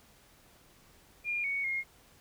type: tone with pitch steps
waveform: sine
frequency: 2412 / 2228 / 2142 Hz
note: D7 / C#7 / C7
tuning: +46 / +8 / +40 cents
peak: -30 dBFS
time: 1.24-1.84 s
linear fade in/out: 50 ms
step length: 200 ms
effects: pink hiss -61 dBFS RMS until 2.2 s